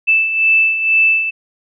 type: beating tone pair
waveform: sine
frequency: 2637 / 2639.1 Hz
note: E7 / E7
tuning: 0 / +1 cents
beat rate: 2.1 Hz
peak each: -18 / -11 dBFS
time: 0.07-1.31 s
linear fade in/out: 20 ms
effects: none